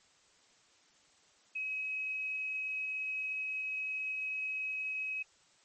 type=tone; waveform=sine; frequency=2549 Hz; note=D#7; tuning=41 cents sharp; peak=-34 dBFS; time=1.55-5.23 s; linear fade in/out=10 ms; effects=white hiss -66 dBFS RMS until 5.64 s + MP3 32 kbps